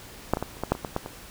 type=clicks; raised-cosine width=1 ms; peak=-6 / -14 / -14 / -30 / -13 / -6 / -22 / -16 / -11 / -20 dBFS; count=10; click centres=0.336 / 0.371 / 0.426 / 0.569 / 0.636 / 0.72 / 0.751 / 0.848 / 0.964 / 1.061 s; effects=pink hiss -45 dBFS RMS until 1.3 s